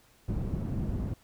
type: low-pass noise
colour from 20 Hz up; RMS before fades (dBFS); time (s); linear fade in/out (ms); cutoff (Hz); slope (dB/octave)
white; -32; 0.28-1.14; 5; 160; 12
effects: pink hiss -62 dBFS RMS until 1.23 s